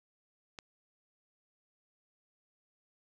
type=click; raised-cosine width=0.2 ms; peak=-26 dBFS; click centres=0.588 s; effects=none